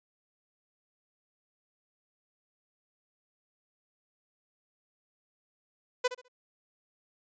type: tone with echo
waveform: sawtooth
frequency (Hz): 500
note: B4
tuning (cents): +21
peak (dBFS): -20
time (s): 6.04-6.08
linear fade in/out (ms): 10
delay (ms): 68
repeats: 3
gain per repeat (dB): -12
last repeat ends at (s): 6.284
effects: resampled to 16000 Hz